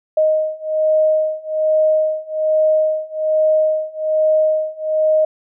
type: beating tone pair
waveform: sine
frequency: 622.3 / 623.5 Hz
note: D#5 / D#5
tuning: 0 / +3 cents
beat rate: 1.2 Hz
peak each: -17 / -16 dBFS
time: 0.17-5.25 s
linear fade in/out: 5 ms
effects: none